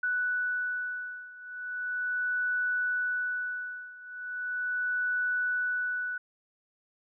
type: beating tone pair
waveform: sine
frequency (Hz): 1483 / 1483.38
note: F#6 / F#6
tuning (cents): +4 / +4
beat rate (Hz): 0.38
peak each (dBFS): -31 / -33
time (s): 0.03-6.18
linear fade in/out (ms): 5
effects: none